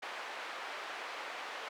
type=band-pass noise; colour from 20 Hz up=pink; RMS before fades=-43 dBFS; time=0.02-1.69 s; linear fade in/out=10 ms; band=680 to 2700 Hz; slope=12 dB/octave; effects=high-pass 300 Hz 12 dB/octave